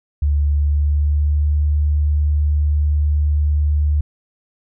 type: tone with pitch glide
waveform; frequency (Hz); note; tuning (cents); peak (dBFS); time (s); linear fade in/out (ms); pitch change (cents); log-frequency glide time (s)
sine; 72.7 to 74.23; D2 to D2; -17 to +19; -13; 0.22-4.01; 5; +36; 0.46-1.51
effects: none